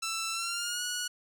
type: tone with pitch glide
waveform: 10% pulse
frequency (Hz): 1331 to 1459.9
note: E6 to F#6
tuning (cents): +16 to -24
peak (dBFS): -23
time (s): 0.02-1.08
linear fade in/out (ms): 10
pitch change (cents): +160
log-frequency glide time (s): 0.31-0.83
effects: none